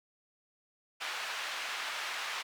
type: band-pass noise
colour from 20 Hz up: white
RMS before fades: -38 dBFS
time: 1-2.43 s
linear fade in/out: 20 ms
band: 930 to 2800 Hz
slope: 12 dB/octave
effects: none